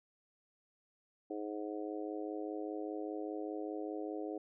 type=harmonic tone; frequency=105 Hz; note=G#2; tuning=19 cents sharp; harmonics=3 / 4 / 5 / 6 / 7; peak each=-41 / -43 / -46 / -51 / -49 dBFS; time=1.3-4.38 s; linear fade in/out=5 ms; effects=none